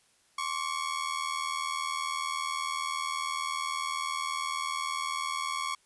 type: ring-modulated tone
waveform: sawtooth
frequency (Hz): 1108.7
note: C#6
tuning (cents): 0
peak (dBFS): -24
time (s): 0.38-5.75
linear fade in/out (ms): 5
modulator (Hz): 40
effects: white hiss -66 dBFS RMS until 5.85 s + resampled to 24000 Hz